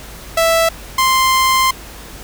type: tone pair in turn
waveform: sawtooth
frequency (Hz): 659.3 / 1046.6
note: E5 / C6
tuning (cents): 0 / 0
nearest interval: minor sixth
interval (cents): 800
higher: second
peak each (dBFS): -7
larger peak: neither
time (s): 0.37-0.69 / 0.98-1.71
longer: second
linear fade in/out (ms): 5
effects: added 50 Hz sine -36 dBFS peak until 2.23 s + pink hiss -35 dBFS RMS until 2.23 s